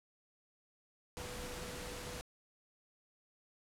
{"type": "tone in noise", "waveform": "sine", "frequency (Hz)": 493.2, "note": "B4", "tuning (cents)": -2, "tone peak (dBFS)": -49, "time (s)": [1.17, 2.21], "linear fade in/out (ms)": 0, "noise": "pink", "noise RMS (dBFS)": -45, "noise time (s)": [1.17, 2.21], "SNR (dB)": -7, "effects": ["low-pass 11000 Hz 12 dB/octave"]}